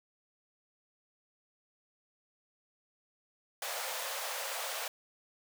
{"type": "high-pass noise", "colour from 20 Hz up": "pink", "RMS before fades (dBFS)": -38, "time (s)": [3.62, 4.88], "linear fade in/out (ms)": 2, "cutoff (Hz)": 480, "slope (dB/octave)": 96, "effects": []}